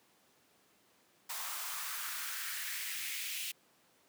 white noise with high-pass filter sweep, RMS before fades -40 dBFS, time 1.29-3.52 s, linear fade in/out 10 ms, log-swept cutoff 920 to 2700 Hz, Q 2.6, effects pink hiss -68 dBFS RMS until 4.08 s + high-pass 200 Hz 12 dB/octave

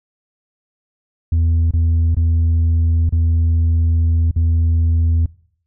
sine tone with dropouts, 82.41 Hz, E2, in tune, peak -9 dBFS, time 1.32-5.26 s, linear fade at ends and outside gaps 5 ms, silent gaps 1.71-1.736 / 2.147-2.167 / 3.093-3.124 / 4.312-4.361 s, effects noise-tail reverb RT60 0.6 s tail -24 dB re dry + tanh soft clip ceiling -11 dBFS

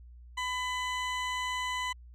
20% pulse tone, 1002 Hz, B5, 25 cents sharp, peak -26 dBFS, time 0.37-1.93 s, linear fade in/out 10 ms, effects added 60 Hz sine -48 dBFS peak until 2.14 s + low-pass 7000 Hz 12 dB/octave

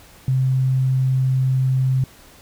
sine tone, 130.81 Hz, C3, in tune, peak -15 dBFS, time 0.28-2.04 s, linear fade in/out 2 ms, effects pink hiss -47 dBFS RMS until 2.41 s

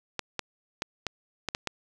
clicks, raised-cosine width 0.2 ms, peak -12 dBFS, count 7, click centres 0.193 / 0.393 / 0.821 / 1.067 / 1.487 / 1.549 / 1.673 s, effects none

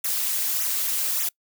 blue noise with flanger, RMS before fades -25 dBFS, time 0.04-1.29 s, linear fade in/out 5 ms, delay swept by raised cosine 0.21 to 6.21 ms, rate 1.7 Hz, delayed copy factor -0.95, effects noise-tail reverb RT60 0.1 s tail -25 dB re dry

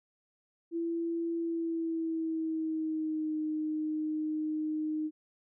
sine tone with pitch glide, 335 to 309 Hz, E4 to D#4, +28 to -12 cents, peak -30 dBFS, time 0.71-5.11 s, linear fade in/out 50 ms, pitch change -140 cents, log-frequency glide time 1.36-3.37 s, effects none

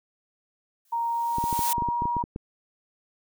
blue noise with exponential growth, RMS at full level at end -26 dBFS, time 0.85-1.73 s, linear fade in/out 2 ms, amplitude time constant 190 ms
sine tone with pitch glide, 932.3 to 954.1 Hz, A#5 to A#5, 0 to +40 cents, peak -24 dBFS, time 0.92-2.23 s, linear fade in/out 10 ms, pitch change +40 cents, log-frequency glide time 1.09-2.07 s
clicks, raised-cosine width 3 ms, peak -19 dBFS, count 12, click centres 1.384 / 1.44 / 1.528 / 1.592 / 1.782 / 1.822 / 1.887 / 2.021 / 2.055 / 2.167 / 2.239 / 2.361 s
effects none

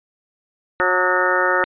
harmonic tone with a mistuned harmonic, 182.1 Hz, F#3, 27 cents flat, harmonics 2 / 3 / 4 / 5 / 6 / 7 / 8 / 9 / 10, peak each -24 / -22 / -29 / -24 / -31 / -22 / -21 / -31 / -22 dBFS, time 0.8-1.64 s, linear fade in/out 0 ms, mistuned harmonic 6, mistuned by +76 cents, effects resampled to 8000 Hz

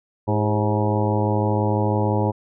harmonic tone with a mistuned harmonic, 106 Hz, G#2, 36 cents sharp, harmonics 1 / 2 / 3 / 4 / 5 / 6 / 7 / 8 / 9, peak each -21 / -26 / -27 / -27 / -27 / -32 / -33 / -28 / -30 dBFS, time 0.27-2.32 s, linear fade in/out 20 ms, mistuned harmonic 4, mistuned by -61 cents, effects none

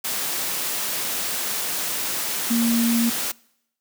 sine tone in noise, 233.1 Hz, A#3, in tune, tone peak -17 dBFS, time 2.5-3.1 s, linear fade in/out 10 ms, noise white, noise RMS -26 dBFS, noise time 0.04-3.32 s, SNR +6 dB, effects noise-tail reverb RT60 0.8 s tail -25 dB re dry + high-pass 150 Hz 12 dB/octave

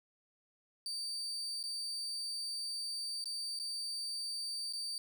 35% pulse tone with dropouts, 4626 Hz, D8, 27 cents flat, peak -36 dBFS, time 0.86-4.98 s, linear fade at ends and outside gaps 1 ms, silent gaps 1.629-1.638 / 3.241-3.257 / 3.59-3.598 / 4.726-4.734 s, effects none

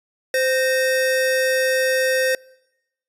square tone pair together, 519.1 / 1850 Hz, C5 / A#6, -14 / -14 cents, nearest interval octave + minor seventh, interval 2200 cents, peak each -19 / -23 dBFS, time 0.34-2.35 s, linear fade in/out 2 ms, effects noise-tail reverb RT60 0.9 s tail -25 dB re dry + resampled to 32000 Hz

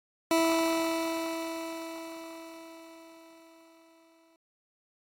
20% pulse tone with exponential decay, 328.3 Hz, E4, 7 cents flat, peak -17 dBFS, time 0.31-4.36 s, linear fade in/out 1 ms, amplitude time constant 880 ms, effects AAC 64 kbps

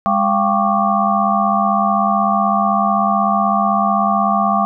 sine tone cluster, 204.3 / 688 / 779 / 1107 / 1183 Hz, G#3 / F5 / G5 / C#6 / D6, -28 / -26 / -11 / -3 / +12 cents, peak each -19 dBFS, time 0.06-4.65 s, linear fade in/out 0 ms, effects none

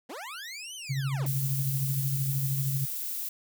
20% pulse linear two-way sweep, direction up then down, 207.7 to 3130 to 207.7 Hz, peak -33 dBFS, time 0.09-1.27 s, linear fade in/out 10 ms, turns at 0.75 s
sine tone with tremolo, 136.1 Hz, C#3, 31 cents flat, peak -25 dBFS, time 0.89-2.86 s, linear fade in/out 20 ms, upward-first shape sine, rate 13 Hz, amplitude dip 45%
violet noise, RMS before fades -34 dBFS, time 1.26-3.29 s, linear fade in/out 5 ms
effects none

